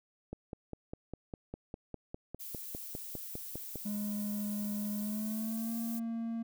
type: click train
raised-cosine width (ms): 2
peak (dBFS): -27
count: 18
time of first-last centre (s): 0.33-3.757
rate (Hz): 4.96
type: noise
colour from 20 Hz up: violet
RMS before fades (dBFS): -44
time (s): 2.39-6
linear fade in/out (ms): 20
type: tone with pitch glide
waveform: triangle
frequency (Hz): 207.7 to 229.1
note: G#3 to A#3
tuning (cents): 0 to -30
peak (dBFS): -32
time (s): 3.85-6.43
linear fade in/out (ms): 10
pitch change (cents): +170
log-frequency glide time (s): 4.96-5.75
effects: none